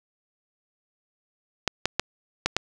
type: clicks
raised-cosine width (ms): 0.2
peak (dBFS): -4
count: 5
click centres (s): 1.677 / 1.856 / 1.996 / 2.46 / 2.566
effects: none